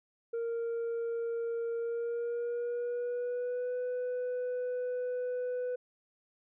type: tone with pitch glide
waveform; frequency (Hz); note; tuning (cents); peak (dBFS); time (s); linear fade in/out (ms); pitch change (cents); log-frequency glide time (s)
sine; 464.2 to 497.5; A#4 to B4; -7 to +13; -29; 0.33-5.76; 10; +120; 1.77-3.76
effects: tanh soft clip ceiling -31 dBFS